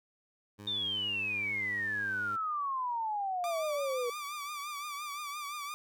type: tone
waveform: 15% pulse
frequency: 102.7 Hz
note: G#2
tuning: 19 cents flat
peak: -39 dBFS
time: 0.58-2.37 s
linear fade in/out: 20 ms
type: exponential sweep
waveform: sine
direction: down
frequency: 3653 to 474.4 Hz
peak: -31 dBFS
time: 0.67-4.1 s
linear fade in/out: 5 ms
type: tone with vibrato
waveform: sawtooth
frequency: 1173 Hz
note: D6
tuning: 2 cents flat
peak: -34 dBFS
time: 3.44-5.74 s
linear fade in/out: 0 ms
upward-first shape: triangle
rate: 5.8 Hz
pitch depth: 75 cents each way
effects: none